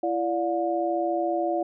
sine tone cluster, 336.9 / 582 / 716 Hz, E4 / D5 / F5, +38 / -16 / +43 cents, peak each -27 / -28 / -27 dBFS, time 0.03-1.63 s, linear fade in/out 5 ms, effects none

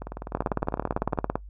two click trains, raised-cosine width 1 ms, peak -10 / -20 dBFS, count 19 / 24, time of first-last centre 0.35-1.356 / 0.02-1.176 s, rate 17.9 / 19.9 Hz, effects noise-tail reverb RT60 0.1 s tail -22 dB re dry + added 50 Hz sine -40 dBFS peak until 1.49 s

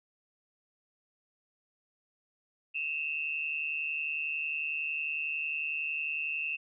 sine tone pair together, 2578 / 2729 Hz, E7 / F7, -39 / -41 cents, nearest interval minor second, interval 98 cents, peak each -34 / -34 dBFS, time 2.74-6.57 s, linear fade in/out 20 ms, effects none

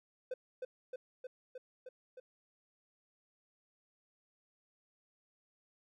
triangle tone with echo, 508 Hz, B4, 49 cents sharp, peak -34 dBFS, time 0.31-0.34 s, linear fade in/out 5 ms, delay 310 ms, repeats 6, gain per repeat -2 dB, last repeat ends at 2.2 s, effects none

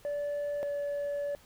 sine tone pair in turn, 580 / 574.3 Hz, D5 / D5, -22 / -39 cents, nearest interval unison, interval 17 cents, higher first, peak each -28 dBFS, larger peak neither, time 0.05-0.63 / 0.63-1.35 s, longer second, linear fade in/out 0 ms, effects tanh soft clip ceiling -30 dBFS + pink hiss -59 dBFS RMS until 1.45 s

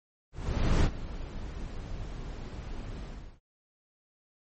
brown noise with ADSR envelope, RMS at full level -21 dBFS, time 0.32-3.4 s, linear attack 520 ms, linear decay 54 ms, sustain -17 dB, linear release 350 ms, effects MP3 32 kbps

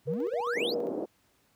triangle exponential sweep, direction up, 120 to 5274 Hz, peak -29 dBFS, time 0.05-0.75 s, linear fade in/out 50 ms
sine tone with tremolo, 478.4 Hz, A#4, 45 cents sharp, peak -29 dBFS, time 0.07-0.89 s, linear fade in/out 10 ms, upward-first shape square, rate 7.5 Hz, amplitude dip 45%
pink band-pass noise, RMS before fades -34 dBFS, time 0.55-1.06 s, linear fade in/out 20 ms, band 270 to 580 Hz, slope 24 dB/octave
effects pink hiss -68 dBFS RMS until 1.55 s + high-pass 60 Hz 12 dB/octave

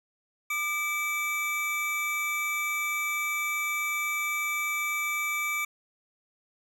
square tone pair together, 1200.6 / 2304 Hz, D6 / D7, +38 / -34 cents, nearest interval major seventh, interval 1128 cents, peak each -35 / -29 dBFS, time 0.5-5.65 s, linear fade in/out 5 ms, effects none

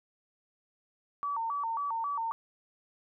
sine tone with vibrato, 1021 Hz, C6, 43 cents flat, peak -30 dBFS, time 1.23-2.32 s, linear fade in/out 0 ms, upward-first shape square, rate 3.7 Hz, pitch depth 200 cents each way, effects none

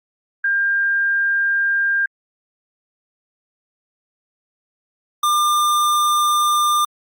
sine / square tone pair in turn, 1600 / 1198.6 Hz, G6 / D6, +35 / +35 cents, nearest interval perfect fourth, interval 500 cents, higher first, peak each -15 dBFS, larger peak neither, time 0.44-2.06 / 5.23-6.85 s, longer neither, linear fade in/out 5 ms, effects Opus 48 kbps

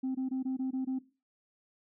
sine tone bursts, 261.6 Hz, C4, in tune, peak -28 dBFS, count 7, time 0.03-0.99 s, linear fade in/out 10 ms, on 120 ms, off 20 ms, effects noise-tail reverb RT60 0.3 s tail -17 dB re dry + tanh soft clip ceiling -28 dBFS

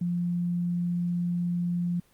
sine tone, 174.61 Hz, F3, in tune, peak -25 dBFS, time 0.01-2 s, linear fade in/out 5 ms, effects pink hiss -63 dBFS RMS until 2.13 s + Opus 24 kbps

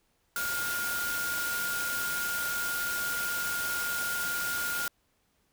sine tone in noise, 1418 Hz, F6, 26 cents sharp, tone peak -31 dBFS, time 0.36-4.88 s, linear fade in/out 2 ms, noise white, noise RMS -35 dBFS, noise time 0.36-4.88 s, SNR +1 dB, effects pink hiss -72 dBFS RMS until 5.52 s

